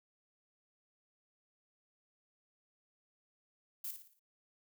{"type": "noise with echo", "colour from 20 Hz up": "violet", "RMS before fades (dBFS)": -41, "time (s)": [3.84, 3.91], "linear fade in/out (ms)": 5, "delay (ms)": 57, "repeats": 5, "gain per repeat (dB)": -7, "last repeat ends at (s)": 4.195, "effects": []}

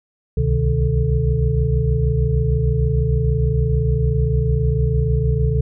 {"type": "tone cluster", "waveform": "sine", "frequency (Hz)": [61.9, 68.4, 126.1, 152.5, 438.5], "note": ["B1", "C#2", "B2", "D#3", "A4"], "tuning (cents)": [5, -23, 36, -34, -6], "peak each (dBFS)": [-25, -19, -19, -22, -25], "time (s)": [0.37, 5.61], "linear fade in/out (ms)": 5, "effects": []}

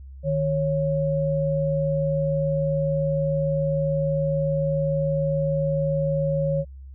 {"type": "tone pair together", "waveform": "sine", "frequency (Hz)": [153.91, 551], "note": ["D#3", "C#5"], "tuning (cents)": [-18, -11], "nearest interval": "octave + minor seventh", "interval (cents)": 2207, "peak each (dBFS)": -23, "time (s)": [0.23, 6.65], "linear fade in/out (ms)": 50, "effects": ["added 67 Hz sine -38 dBFS peak until 6.94 s"]}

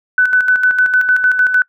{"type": "tone with tremolo", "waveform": "sine", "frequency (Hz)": 1501, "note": "F#6", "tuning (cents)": 24, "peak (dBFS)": -7, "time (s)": [0.18, 1.62], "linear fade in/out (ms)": 2, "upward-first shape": "square", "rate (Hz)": 6.6, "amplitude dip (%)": 55, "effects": ["noise-tail reverb RT60 0.1 s tail -25 dB re dry"]}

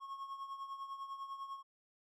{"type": "tone with tremolo", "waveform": "triangle", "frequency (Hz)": 1092, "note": "C#6", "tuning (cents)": -26, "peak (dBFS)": -38, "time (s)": [0, 1.63], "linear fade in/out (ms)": 50, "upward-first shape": "triangle", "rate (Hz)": 10, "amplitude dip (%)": 70, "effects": []}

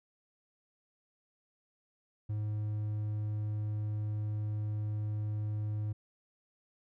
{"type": "tone", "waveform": "triangle", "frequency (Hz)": 105.9, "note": "G#2", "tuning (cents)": 34, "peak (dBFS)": -30, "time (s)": [2.29, 5.93], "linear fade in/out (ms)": 10, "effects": []}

